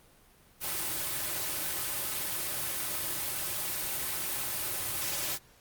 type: noise with comb filter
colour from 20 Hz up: white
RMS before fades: -33 dBFS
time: 0.6-5.39 s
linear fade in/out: 50 ms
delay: 4.3 ms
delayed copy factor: -0.75
effects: pink hiss -60 dBFS RMS until 5.6 s + Opus 32 kbps